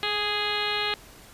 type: harmonic tone with a mistuned harmonic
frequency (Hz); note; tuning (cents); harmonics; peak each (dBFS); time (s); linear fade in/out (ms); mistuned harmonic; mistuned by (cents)
415.3; G#4; 0; 1 / 2 / 3 / 4 / 5 / 6 / 7 / 8 / 9 / 10; -34 / -34 / -34 / -34 / -34 / -34 / -34 / -34 / -34 / -34; 0.03-0.94; 0; 1; +16
effects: pink hiss -49 dBFS RMS until 1.33 s + resampled to 32000 Hz